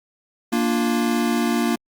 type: chord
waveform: square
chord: Bb major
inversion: none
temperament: equal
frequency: 233.1 / 293.7 / 349.2 Hz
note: Bb3 / D4 / F4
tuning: 0 / 0 / 0 cents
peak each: -21 / -26 / -26 dBFS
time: 0.52-1.76 s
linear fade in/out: 10 ms
effects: Opus 48 kbps